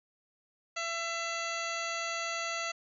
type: harmonic tone with a mistuned harmonic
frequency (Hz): 671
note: E5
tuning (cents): +31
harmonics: 1 / 2 / 3 / 4 / 5 / 6 / 7 / 9 / 10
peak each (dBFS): -40 / -38 / -39 / -40 / -46 / -46 / -45 / -45 / -46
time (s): 0.76-2.72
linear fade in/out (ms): 10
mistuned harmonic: 7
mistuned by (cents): -48
effects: none

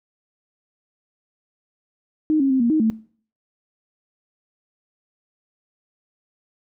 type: tone with pitch steps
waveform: sine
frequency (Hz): 309.5 / 272.2 / 262.9 / 235.3 / 312.4 / 221.7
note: D#4 / C#4 / C4 / A#3 / D#4 / A3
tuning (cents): -9 / -31 / +8 / +16 / +7 / +13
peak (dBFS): -15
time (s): 2.3-2.9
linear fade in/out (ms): 0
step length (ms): 100
effects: noise-tail reverb RT60 0.5 s tail -21 dB re dry

